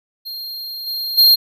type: tone with level steps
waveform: square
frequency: 4210 Hz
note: C8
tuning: 10 cents sharp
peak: -27 / -22 / -8 dBFS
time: 0.25-1.36 s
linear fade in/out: 20 ms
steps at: 0.86 / 1.17 s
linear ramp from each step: 20 ms
effects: none